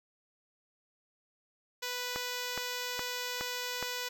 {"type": "tone", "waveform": "5% pulse", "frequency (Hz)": 493.9, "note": "B4", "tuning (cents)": 0, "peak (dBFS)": -23, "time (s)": [1.82, 4.09], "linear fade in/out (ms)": 10}
{"type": "click train", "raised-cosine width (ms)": 0.5, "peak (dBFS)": -20, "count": 5, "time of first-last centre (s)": [2.16, 3.827], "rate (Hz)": 2.4}
{"effects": []}